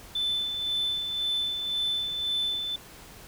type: tone with tremolo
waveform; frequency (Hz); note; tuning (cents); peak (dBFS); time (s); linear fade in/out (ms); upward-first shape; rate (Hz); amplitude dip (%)
sine; 3520; A7; 0; -23; 0.15-2.76; 5; sine; 1.9; 50
effects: tanh soft clip ceiling -22 dBFS + pink hiss -48 dBFS RMS until 3.27 s